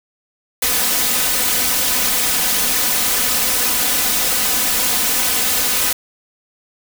white noise with comb filter, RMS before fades -17 dBFS, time 0.62-5.93 s, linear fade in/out 5 ms, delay 4 ms, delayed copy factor +0.75, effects none

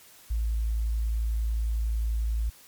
sine tone, 55.6 Hz, A1, 19 cents sharp, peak -24 dBFS, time 0.3-2.5 s, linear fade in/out 10 ms, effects white hiss -53 dBFS RMS until 2.67 s + MP3 96 kbps

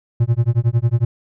triangle tone with tremolo, 117.7 Hz, A#2, 17 cents sharp, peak -8 dBFS, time 0.2-1.05 s, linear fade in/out 5 ms, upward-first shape sine, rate 11 Hz, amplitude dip 100%, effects none

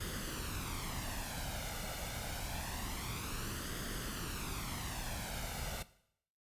pink noise with flanger, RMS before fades -41 dBFS, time 0-5.83 s, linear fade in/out 10 ms, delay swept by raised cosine 0.61 to 1.41 ms, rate 0.26 Hz, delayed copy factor +0.55, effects noise-tail reverb RT60 0.7 s tail -17 dB re dry + resampled to 32000 Hz

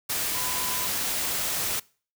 sine tone in noise, 1003 Hz, B5, 26 cents sharp, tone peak -36 dBFS, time 0.34-0.87 s, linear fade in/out 10 ms, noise white, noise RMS -28 dBFS, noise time 0.09-1.8 s, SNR -11 dB, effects noise-tail reverb RT60 0.4 s tail -23 dB re dry

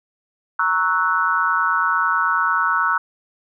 sine chord, F# dominant seventh, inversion first, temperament equal with one note detuned, 932.3 / 1108.7 / 1310.9 / 1480 Hz, A#5 / C#6 / E6 / F#6, 0 / 0 / -10 / 0 cents, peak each -25 / -23 / -20 / -20 dBFS, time 0.59-2.98 s, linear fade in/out 5 ms, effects none

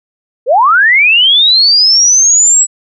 sine linear sweep, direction up, 443 to 7840 Hz, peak -4 dBFS, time 0.46-2.67 s, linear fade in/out 50 ms, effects none

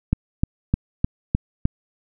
click train, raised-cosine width 5 ms, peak -5 dBFS, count 6, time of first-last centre 0.13-1.654 s, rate 3.28 Hz, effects none

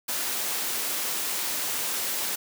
white high-pass noise, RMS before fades -29 dBFS, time 0.08-2.36 s, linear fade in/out 10 ms, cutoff 210 Hz, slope 12 dB/octave, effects none

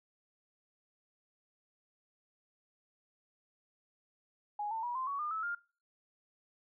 sine tone with pitch steps, 830.6 / 895.4 / 965.2 / 1040.5 / 1121.6 / 1209.1 / 1303.4 / 1405 Hz, G#5 / A5 / B5 / C6 / C#6 / D#6 / E6 / F6, 0 / +30 / -40 / -10 / +20 / -50 / -20 / +10 cents, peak -34 dBFS, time 4.59-5.55 s, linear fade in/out 5 ms, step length 120 ms, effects noise-tail reverb RT60 0.4 s tail -23 dB re dry

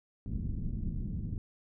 pink low-pass noise, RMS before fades -35 dBFS, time 0.26-1.38 s, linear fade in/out 2 ms, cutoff 230 Hz, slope 24 dB/octave, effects none

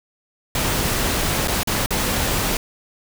pink noise with dropouts, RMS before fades -21 dBFS, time 0.55-2.57 s, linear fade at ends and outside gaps 2 ms, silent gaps 1.475-1.481 / 1.633-1.673 / 1.861-1.906 s, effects none

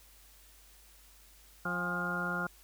harmonic tone with a mistuned harmonic, 176.6 Hz, F3, 20 cents sharp, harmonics 1 / 2 / 3 / 4 / 5 / 6 / 7 / 8, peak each -38 / -44 / -44 / -44 / -45 / -44 / -43 / -34 dBFS, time 1.65-2.47 s, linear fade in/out 5 ms, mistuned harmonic 5, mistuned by -120 cents, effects added 50 Hz sine -60 dBFS peak until 2.63 s + white hiss -60 dBFS RMS until 2.63 s

